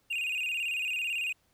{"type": "tone with vibrato", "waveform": "triangle", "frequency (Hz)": 2637, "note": "E7", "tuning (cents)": 0, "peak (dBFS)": -28, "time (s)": [0.1, 1.33], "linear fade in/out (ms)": 10, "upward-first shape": "square", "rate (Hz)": 18, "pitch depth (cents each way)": 89, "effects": ["pink hiss -70 dBFS RMS until 1.53 s"]}